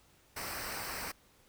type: noise with comb filter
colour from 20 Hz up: pink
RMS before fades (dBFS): -40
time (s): 0.36-1.12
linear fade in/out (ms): 10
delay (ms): 0.29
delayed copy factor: -0.65
effects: pink hiss -65 dBFS RMS until 1.48 s